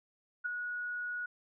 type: tone with ADSR envelope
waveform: sine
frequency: 1458 Hz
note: F#6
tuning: 26 cents flat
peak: -29 dBFS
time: 0.44-1.26 s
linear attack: 20 ms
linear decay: 6 ms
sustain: -6 dB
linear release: 5 ms
effects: none